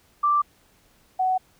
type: tone pair in turn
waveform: sine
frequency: 1174.7 / 746.2 Hz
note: D6 / F#5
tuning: 0 / +14 cents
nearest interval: minor sixth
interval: 786 cents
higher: first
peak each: -17 / -19 dBFS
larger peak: first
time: 0.23-0.42 / 1.19-1.38 s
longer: neither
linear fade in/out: 10 ms
effects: pink hiss -60 dBFS RMS until 1.59 s